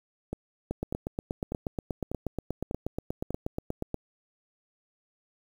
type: two click trains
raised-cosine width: 2 ms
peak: -19 / -17 dBFS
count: 6 / 28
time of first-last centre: 0.33-3.306 / 0.71-3.944 s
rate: 1.68 / 8.35 Hz
effects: 8-bit